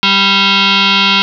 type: tone with frequency modulation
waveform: sine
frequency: 196 Hz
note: G3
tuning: in tune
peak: -7 dBFS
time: 0.03-1.22 s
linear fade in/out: 0 ms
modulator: 590 Hz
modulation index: 6.7
effects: none